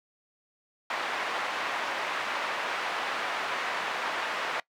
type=band-pass noise; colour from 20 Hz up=pink; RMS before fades=-32 dBFS; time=0.9-4.6 s; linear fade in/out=2 ms; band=810 to 2300 Hz; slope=12 dB/octave; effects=noise-tail reverb RT60 0.1 s tail -22 dB re dry